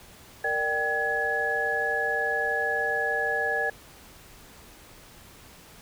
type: tone cluster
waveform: sine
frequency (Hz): 463.2 / 595 / 778 / 1688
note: A#4 / D5 / G5 / G#6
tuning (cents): -11 / +22 / -13 / +28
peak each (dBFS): -32 / -33 / -31 / -26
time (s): 0.44-3.7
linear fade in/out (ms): 5
effects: pink hiss -50 dBFS RMS until 5.81 s